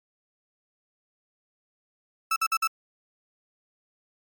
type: tone bursts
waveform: 35% pulse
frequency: 1316 Hz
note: E6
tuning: 3 cents flat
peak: -20 dBFS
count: 4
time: 2.31-2.674 s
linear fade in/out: 5 ms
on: 52 ms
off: 52 ms
effects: MP3 96 kbps